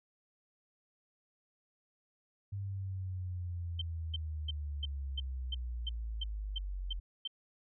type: linear sweep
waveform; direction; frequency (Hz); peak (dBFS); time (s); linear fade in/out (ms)
sine; down; 100 to 43.87; -36; 2.52-7; 10
type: tone bursts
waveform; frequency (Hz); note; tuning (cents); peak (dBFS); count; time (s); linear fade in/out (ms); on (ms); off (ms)
sine; 3114; G7; -12; -35; 11; 3.79-7.276; 5; 26; 320
effects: none